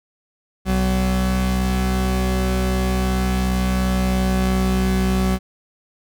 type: tone pair together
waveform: 40% pulse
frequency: 62.9 / 188.49 Hz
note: B1 / F#3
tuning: +32 / +32 cents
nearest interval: octave + perfect fifth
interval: 1900 cents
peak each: -19 dBFS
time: 0.65-5.39 s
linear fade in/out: 50 ms
effects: none